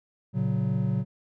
triangle chord, F# major, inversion first, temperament just, 115.62 / 138.75 / 185 Hz, A#2 / C#3 / F#3, -14 / +2 / 0 cents, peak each -26 dBFS, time 0.33-1.05 s, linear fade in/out 50 ms, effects none

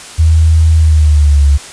sine tone with pitch glide, 80.1 to 70.95 Hz, E2 to C#2, -49 to +41 cents, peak -4 dBFS, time 0.18-1.58 s, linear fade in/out 20 ms, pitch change -210 cents, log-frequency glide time 0.77-1.44 s, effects white hiss -30 dBFS RMS until 1.72 s + resampled to 22050 Hz

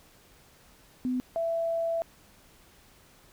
sine tone pair in turn, 252.5 / 665 Hz, B3 / E5, +39 / +15 cents, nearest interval octave + perfect fourth, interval 1676 cents, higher second, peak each -26 / -26 dBFS, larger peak neither, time 1.05-1.2 / 1.36-2.02 s, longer second, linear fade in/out 0 ms, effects pink hiss -58 dBFS RMS until 3.32 s

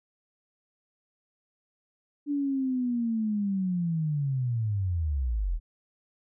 sine linear sweep, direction down, 292.4 to 36.77 Hz, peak -25 dBFS, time 2.26-5.6 s, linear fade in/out 50 ms, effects none

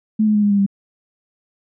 sine tone with pitch steps, 216.3 / 212.5 / 208.7 / 205 / 201.3 / 197.78 Hz, A3 / G#3 / G#3 / G#3 / G3 / G3, -29 / +40 / +9 / -22 / +46 / +16 cents, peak -12 dBFS, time 0.19-0.664 s, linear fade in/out 10 ms, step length 79 ms, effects none

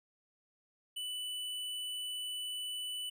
square tone, 2981 Hz, F#7, 12 cents sharp, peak -38 dBFS, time 0.96-3.1 s, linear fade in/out 10 ms, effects none

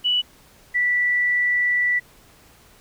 sine tone pair in turn, 2955 / 1963.1 Hz, F#7 / B6, -3 / -11 cents, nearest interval perfect fifth, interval 708 cents, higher first, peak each -17 dBFS, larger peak neither, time 0.04-0.22 / 0.74-2 s, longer second, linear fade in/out 20 ms, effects pink hiss -52 dBFS RMS until 2.8 s

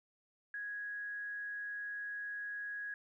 sine tone with amplitude modulation, 1661.2 Hz, G#6, in tune, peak -38 dBFS, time 0.54-2.94 s, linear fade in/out 2 ms, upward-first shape sine, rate 207 Hz, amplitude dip 25%, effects 13-bit

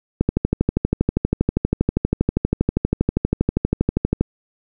click train, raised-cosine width 3 ms, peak -3 dBFS, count 51, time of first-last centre 0.21-4.21 s, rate 12.5 Hz, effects none

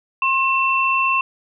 sine tone pair together, 1065.9 / 2686 Hz, C6 / E7, +32 / +32 cents, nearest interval octave + major third, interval 1600 cents, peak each -18 dBFS, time 0.22-1.21 s, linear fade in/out 2 ms, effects none

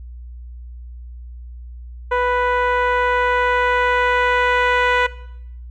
10% pulse tone with low-pass filter sweep, 494.1 Hz, B4, 1 cent sharp, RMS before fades -17 dBFS, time 2.11-5.07 s, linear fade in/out 10 ms, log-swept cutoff 1200 to 2300 Hz, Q 0.86, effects noise-tail reverb RT60 0.8 s tail -19 dB re dry + added 60 Hz sine -32 dBFS peak until 5.7 s

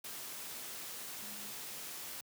sine tone in noise, 207.1 Hz, G#3, 5 cents flat, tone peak -55 dBFS, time 1.22-1.51 s, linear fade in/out 5 ms, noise white, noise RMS -45 dBFS, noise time 0.04-2.21 s, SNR -13 dB, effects high-pass 100 Hz 12 dB/octave

